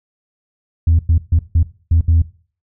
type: tone bursts at uneven times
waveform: sine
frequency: 82.41 Hz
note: E2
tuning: in tune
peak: -7 dBFS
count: 6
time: 0.87-0.99 / 1.09-1.18 / 1.32-1.39 / 1.55-1.63 / 1.91-2.01 / 2.08-2.22 s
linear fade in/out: 5 ms
effects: noise-tail reverb RT60 0.4 s tail -18 dB re dry + tanh soft clip ceiling -6 dBFS